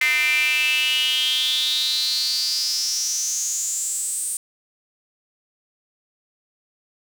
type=tone with high-pass filter sweep; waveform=square; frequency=138.8 Hz; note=C#3; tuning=3 cents sharp; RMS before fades=-22 dBFS; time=0.01-4.37 s; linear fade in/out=2 ms; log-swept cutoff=2100 to 8900 Hz; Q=8.6; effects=none